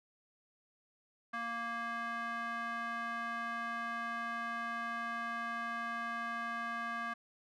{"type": "tone with band-pass filter", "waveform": "square", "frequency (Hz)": 233.1, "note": "A#3", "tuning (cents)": 0, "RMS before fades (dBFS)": -39, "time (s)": [1.33, 7.14], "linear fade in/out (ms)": 10, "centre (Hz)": 1400, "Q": 3.5, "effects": []}